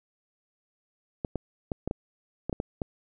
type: clicks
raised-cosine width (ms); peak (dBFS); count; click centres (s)
2; -16; 9; 1.248 / 1.357 / 1.718 / 1.876 / 1.911 / 2.496 / 2.528 / 2.601 / 2.818
effects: none